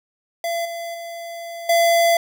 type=tone with level steps; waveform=square; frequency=678 Hz; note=E5; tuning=49 cents sharp; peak=-22 / -28 / -31 / -14 dBFS; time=0.44-2.17 s; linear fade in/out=2 ms; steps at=0.65 / 0.94 / 1.69 s; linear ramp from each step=5 ms; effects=none